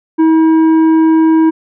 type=tone with tanh clipping; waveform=sine; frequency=320.8 Hz; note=E4; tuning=47 cents flat; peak=-7 dBFS; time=0.18-1.51 s; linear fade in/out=20 ms; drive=8 dB; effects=none

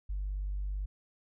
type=tone; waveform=sine; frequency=49 Hz; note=G1; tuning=in tune; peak=-31 dBFS; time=0.09-0.86 s; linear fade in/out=10 ms; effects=tanh soft clip ceiling -28 dBFS

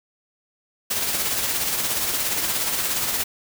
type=noise with tremolo; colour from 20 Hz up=white; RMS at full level=-22 dBFS; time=0.9-3.24 s; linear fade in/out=10 ms; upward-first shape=triangle; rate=17 Hz; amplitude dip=45%; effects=none

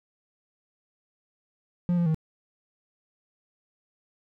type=tone with pitch steps; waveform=triangle; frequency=176 / 172.2 / 158.4 Hz; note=F3 / F3 / D#3; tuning=+14 / -24 / +31 cents; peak=-19 dBFS; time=1.89-2.145 s; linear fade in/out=0 ms; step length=85 ms; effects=none

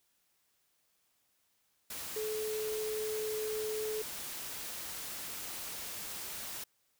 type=tone in noise; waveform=sine; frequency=431.4 Hz; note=A4; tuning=34 cents flat; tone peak=-34 dBFS; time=2.16-4.02 s; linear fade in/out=5 ms; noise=white; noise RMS=-42 dBFS; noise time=1.9-6.64 s; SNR=+5 dB; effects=white hiss -75 dBFS RMS until 6.99 s

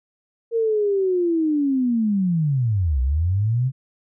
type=linear two-way sweep; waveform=sine; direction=down then up; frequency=466.2 to 60.9 to 135.1 Hz; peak=-17 dBFS; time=0.51-3.72 s; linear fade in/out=50 ms; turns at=3.01 s; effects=none

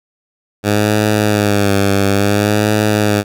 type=tone with vibrato; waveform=10% pulse; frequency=102.7 Hz; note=G#2; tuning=19 cents flat; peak=-3 dBFS; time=0.63-3.24 s; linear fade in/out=50 ms; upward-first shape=sine; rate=0.58 Hz; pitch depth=62 cents each way; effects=none

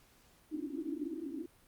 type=band-pass noise; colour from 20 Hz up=pink; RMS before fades=-40 dBFS; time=0.51-1.46 s; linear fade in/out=5 ms; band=270 to 340 Hz; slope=96 dB/octave; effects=pink hiss -65 dBFS RMS until 1.67 s + Opus 48 kbps

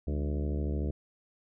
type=harmonic tone with a mistuned harmonic; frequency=73.42 Hz; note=D2; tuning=in tune; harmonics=1 / 2 / 3 / 4 / 5 / 6 / 7 / 8 / 9; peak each=-30 / -38 / -39 / -40 / -42 / -44 / -47 / -50 / -52 dBFS; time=0.07-0.91 s; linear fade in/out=5 ms; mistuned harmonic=3; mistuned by=-100 cents; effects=none

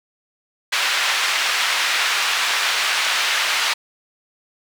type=band-pass noise; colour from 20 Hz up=white; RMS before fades=-20 dBFS; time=0.72-3.74 s; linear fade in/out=10 ms; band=1100 to 3300 Hz; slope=12 dB/octave; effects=none

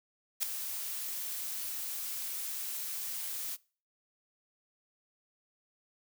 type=noise with ADSR envelope; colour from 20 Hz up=blue; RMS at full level=-28 dBFS; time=0.4-3.57 s; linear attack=30 ms; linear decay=4 ms; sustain=-10 dB; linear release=30 ms; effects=noise-tail reverb RT60 0.4 s tail -23 dB re dry

